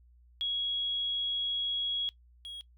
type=tone pair in turn; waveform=sine / triangle; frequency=3322 / 3301 Hz; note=G#7 / G#7; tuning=0 / -11 cents; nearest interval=unison; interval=11 cents; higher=first; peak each=-29 / -38 dBFS; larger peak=first; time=0.41-2.09 / 2.45-2.61 s; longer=first; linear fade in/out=0 ms; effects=noise-tail reverb RT60 0.1 s tail -19 dB re dry + added 60 Hz sine -57 dBFS peak until 2.77 s